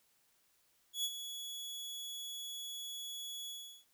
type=tone with ADSR envelope; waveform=sawtooth; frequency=3380 Hz; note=G#7; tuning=30 cents sharp; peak=-29 dBFS; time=0.93-3.85 s; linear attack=110 ms; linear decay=53 ms; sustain=-10 dB; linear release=370 ms; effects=white hiss -73 dBFS RMS until 3.93 s